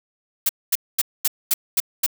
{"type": "noise bursts", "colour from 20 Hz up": "blue", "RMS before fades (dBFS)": -18, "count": 7, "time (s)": [0.46, 2.064], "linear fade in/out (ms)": 5, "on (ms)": 32, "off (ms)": 230, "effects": []}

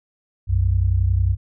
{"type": "tone pair together", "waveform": "sine", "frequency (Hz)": [62.63, 93.7], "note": ["B1", "F#2"], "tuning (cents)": [25, 22], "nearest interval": "perfect fifth", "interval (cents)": 697, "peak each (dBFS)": [-19, -17], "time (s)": [0.47, 1.37], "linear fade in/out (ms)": 50, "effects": []}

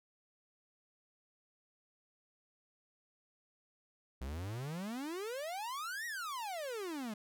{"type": "exponential two-way sweep", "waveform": "45% pulse", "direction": "up then down", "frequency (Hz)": [61.4, 1939, 203.8], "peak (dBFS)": -39, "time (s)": [4.21, 7.14], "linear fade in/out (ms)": 5, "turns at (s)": 6.06, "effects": []}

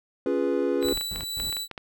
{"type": "chord", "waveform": "triangle", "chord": "C# dominant seventh", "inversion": "none", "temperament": "equal", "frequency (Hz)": [277.2, 349.2, 415.3, 493.9], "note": ["C#4", "E#4", "G#4", "B4"], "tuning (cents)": [0, 0, 0, 0], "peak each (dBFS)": -26, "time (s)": [0.26, 0.93], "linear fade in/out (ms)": 2}
{"type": "tone with tremolo", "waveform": "sawtooth", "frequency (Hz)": 3951, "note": "B7", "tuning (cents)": 0, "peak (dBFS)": -24, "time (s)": [0.81, 1.68], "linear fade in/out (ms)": 50, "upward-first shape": "triangle", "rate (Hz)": 1.9, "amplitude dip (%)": 50}
{"type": "clicks", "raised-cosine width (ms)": 0.3, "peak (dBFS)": -20, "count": 11, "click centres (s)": [0.827, 0.886, 0.974, 1.011, 1.16, 1.208, 1.4, 1.527, 1.568, 1.713, 1.778]}
{"type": "noise bursts", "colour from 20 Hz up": "brown", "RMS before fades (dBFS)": -38, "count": 3, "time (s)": [0.85, 1.5], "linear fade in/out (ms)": 0, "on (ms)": 130, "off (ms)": 130}
{"effects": []}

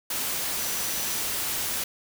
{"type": "tone in noise", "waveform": "sine", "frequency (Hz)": 5920, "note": "F#8", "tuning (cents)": 0, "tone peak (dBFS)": -37, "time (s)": [0.59, 1.21], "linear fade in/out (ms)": 5, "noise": "white", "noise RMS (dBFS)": -29, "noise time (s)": [0.1, 1.84], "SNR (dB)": -11, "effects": []}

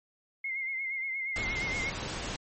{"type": "tone with vibrato", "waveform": "sine", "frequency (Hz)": 2123, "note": "C7", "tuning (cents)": 25, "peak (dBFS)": -31, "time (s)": [0.44, 1.9], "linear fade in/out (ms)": 5, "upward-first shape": "sine", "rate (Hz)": 8.5, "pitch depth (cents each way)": 48}
{"type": "noise", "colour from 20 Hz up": "pink", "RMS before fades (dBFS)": -36, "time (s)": [1.36, 2.36], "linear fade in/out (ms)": 0}
{"effects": ["MP3 32 kbps"]}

